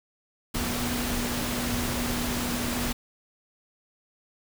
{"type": "tone in noise", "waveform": "sine", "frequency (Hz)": 242, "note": "B3", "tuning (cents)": -35, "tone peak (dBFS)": -31, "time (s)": [0.54, 2.93], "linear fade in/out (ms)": 10, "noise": "pink", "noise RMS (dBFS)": -30, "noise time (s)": [0.54, 2.93], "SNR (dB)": -4, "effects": []}